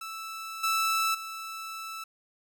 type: tone with level steps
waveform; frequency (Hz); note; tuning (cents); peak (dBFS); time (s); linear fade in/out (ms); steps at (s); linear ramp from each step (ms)
sawtooth; 1318.5; E6; 0; -33 / -21 / -33; 0.01-2.04; 5; 0.63 / 1.14; 10
effects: none